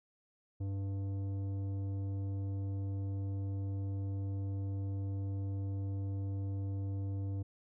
sine tone with tanh clipping, 98.1 Hz, G2, 2 cents sharp, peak -36 dBFS, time 0.6-7.43 s, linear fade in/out 10 ms, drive 11 dB, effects none

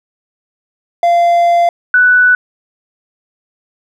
triangle / sine tone pair in turn, 690 / 1486.8 Hz, F5 / F#6, -21 / +8 cents, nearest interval octave + minor second, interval 1329 cents, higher second, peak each -5 dBFS, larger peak neither, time 1.03-1.69 / 1.94-2.35 s, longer first, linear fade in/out 2 ms, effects none

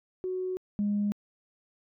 sine tone pair in turn, 370 / 205.5 Hz, F#4 / G#3, 0 / -18 cents, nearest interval minor seventh, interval 1018 cents, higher first, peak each -29 / -24 dBFS, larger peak second, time 0.24-0.57 / 0.79-1.12 s, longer neither, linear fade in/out 0 ms, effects tanh soft clip ceiling -21 dBFS

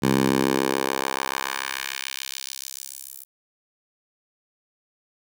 10% pulse tone with high-pass filter sweep, 66.9 Hz, C2, 39 cents sharp, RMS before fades -26 dBFS, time 0.02-3.25 s, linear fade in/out 20 ms, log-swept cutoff 160 to 12000 Hz, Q 1.1, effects none

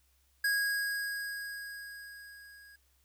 square tone with level ramp, 1646 Hz, G#6, 16 cents flat, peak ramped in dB -27 to -54 dBFS, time 0.44-2.76 s, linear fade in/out 5 ms, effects added 66 Hz sine -69 dBFS peak until 3.04 s + white hiss -72 dBFS RMS until 3.04 s

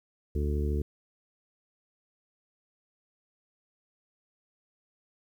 harmonic tone, 73.3 Hz, D2, 3 cents flat, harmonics 1 / 2 / 3 / 4 / 5 / 6, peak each -27 / -37 / -38 / -41 / -37 / -39 dBFS, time 0.35-0.82 s, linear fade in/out 5 ms, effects 10-bit

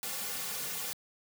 white noise with comb filter, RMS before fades -37 dBFS, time 0.03-0.93 s, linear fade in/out 0 ms, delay 3.1 ms, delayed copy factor -0.9, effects high-pass 150 Hz 12 dB/octave

